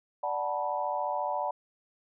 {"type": "chord", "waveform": "sine", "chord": "B minor seventh", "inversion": "first", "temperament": "equal with one note detuned", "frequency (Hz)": [587.3, 740, 880, 974.2], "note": ["D5", "F#5", "A5", "B5"], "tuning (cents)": [0, 0, 0, -24], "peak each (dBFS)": -34, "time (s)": [0.23, 1.51], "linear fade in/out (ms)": 5, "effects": []}